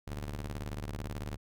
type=ring-modulated tone; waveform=sawtooth; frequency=73.42 Hz; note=D2; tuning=in tune; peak=-30 dBFS; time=0.07-1.37 s; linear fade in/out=10 ms; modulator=27.6 Hz; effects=none